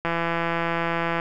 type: click train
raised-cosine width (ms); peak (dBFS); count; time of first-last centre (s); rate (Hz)
0.5; -10; 194; 0.05-1.199; 168
effects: none